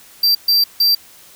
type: tone bursts at uneven times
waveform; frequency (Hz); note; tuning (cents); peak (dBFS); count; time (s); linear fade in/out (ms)
square; 4699; D8; 0; -11; 3; 0.23-0.35 / 0.48-0.64 / 0.8-0.95; 5
effects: white hiss -44 dBFS RMS until 1.35 s